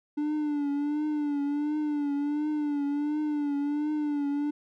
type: tone with vibrato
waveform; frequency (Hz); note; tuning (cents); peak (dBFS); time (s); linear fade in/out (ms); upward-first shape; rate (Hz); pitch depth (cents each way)
triangle; 293.7; D4; 0; -24; 0.17-4.51; 10; triangle; 1.4; 67
effects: none